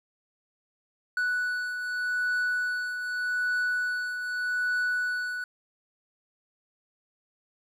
triangle beating tone pair, 1480 / 1480.83 Hz, F#6 / F#6, 0 / +1 cents, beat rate 0.83 Hz, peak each -25 / -34 dBFS, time 1.17-5.44 s, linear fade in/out 2 ms, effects none

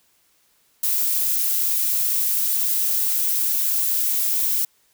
violet noise, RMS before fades -21 dBFS, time 0.83-4.65 s, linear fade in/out 5 ms, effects white hiss -62 dBFS RMS until 4.93 s

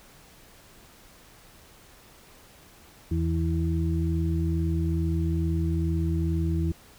harmonic tone, 82.3 Hz, E2, 2 cents flat, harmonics 1 / 2 / 4, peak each -25 / -28 / -31 dBFS, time 3.11-6.72 s, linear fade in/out 5 ms, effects pink hiss -53 dBFS RMS until 6.98 s

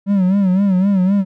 triangle tone with vibrato, 191.8 Hz, G3, 37 cents flat, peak -9 dBFS, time 0.06-1.25 s, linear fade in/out 50 ms, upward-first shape sine, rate 3.9 Hz, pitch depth 99 cents each way, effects none

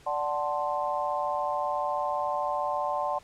sine chord, D dominant seventh, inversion none, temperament equal with one note detuned, 587.3 / 746 / 880 / 1046.5 Hz, D5 / F#5 / A5 / C6, 0 / +14 / 0 / 0 cents, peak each -32 dBFS, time 0.06-3.19 s, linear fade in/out 10 ms, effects pink hiss -56 dBFS RMS until 3.23 s + low-pass 9000 Hz 12 dB/octave

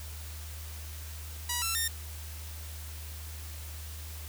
5% pulse tone with pitch steps, 969 / 1342 / 1828 Hz, B5 / E6 / A#6, -33 / +31 / -34 cents, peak -18 dBFS, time 1.49-1.88 s, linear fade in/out 5 ms, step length 130 ms, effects added 77 Hz sine -40 dBFS peak until 4.28 s + white hiss -47 dBFS RMS until 4.28 s

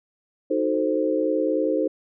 sine chord, D# diminished seventh, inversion none, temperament equal, 311.1 / 370 / 440 / 523.3 Hz, D#4 / F#4 / A4 / C5, 0 / 0 / 0 / 0 cents, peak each -24 / -29 / -26 / -24 dBFS, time 0.5-1.88 s, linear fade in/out 10 ms, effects none

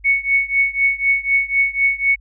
sine tone with tremolo, 2217 Hz, C#7, in tune, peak -10 dBFS, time 0.04-2.16 s, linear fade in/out 20 ms, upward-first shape triangle, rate 4 Hz, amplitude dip 95%, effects added 50 Hz sine -42 dBFS peak until 2.2 s

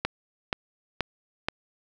click train, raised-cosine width 0.3 ms, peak -9 dBFS, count 4, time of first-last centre 0.05-1.485 s, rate 2.09 Hz, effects none

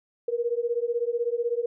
sine beating tone pair, 466.2 / 482.2 Hz, A#4 / B4, 0 / -41 cents, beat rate 16 Hz, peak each -27 dBFS, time 0.28-1.66 s, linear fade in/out 5 ms, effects none

